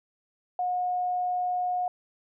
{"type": "tone", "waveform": "sine", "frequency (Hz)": 723, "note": "F#5", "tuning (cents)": -40, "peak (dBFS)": -25, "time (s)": [0.59, 1.88], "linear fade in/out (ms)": 2, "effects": []}